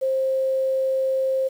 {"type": "tone", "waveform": "sine", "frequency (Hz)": 529, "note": "C5", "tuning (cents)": 19, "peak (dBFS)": -19, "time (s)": [0.01, 1.49], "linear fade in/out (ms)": 20, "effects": ["8-bit"]}